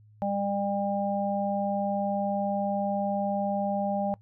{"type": "harmonic tone", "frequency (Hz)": 200, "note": "G3", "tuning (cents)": 35, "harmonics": [1, 3, 4], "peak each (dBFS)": [-30, -30, -30], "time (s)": [0.22, 4.14], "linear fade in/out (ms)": 0, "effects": ["noise-tail reverb RT60 0.1 s tail -22 dB re dry", "added 106 Hz sine -53 dBFS peak until 4.21 s"]}